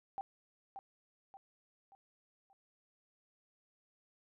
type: tone with echo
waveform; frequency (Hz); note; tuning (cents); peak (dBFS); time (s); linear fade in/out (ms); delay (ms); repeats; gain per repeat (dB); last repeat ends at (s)
sine; 784; G5; 0; -37; 0.18-0.21; 0; 580; 4; -7; 2.53
effects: none